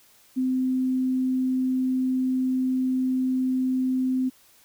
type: tone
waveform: sine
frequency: 257.9 Hz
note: C4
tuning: 25 cents flat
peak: -21 dBFS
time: 0.36-4.3 s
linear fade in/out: 20 ms
effects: white hiss -57 dBFS RMS until 4.64 s